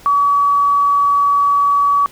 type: tone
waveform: sine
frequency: 1138 Hz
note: C#6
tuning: 45 cents sharp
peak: -10 dBFS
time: 0.06-2.06 s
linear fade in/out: 0 ms
effects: pink hiss -43 dBFS RMS until 2.11 s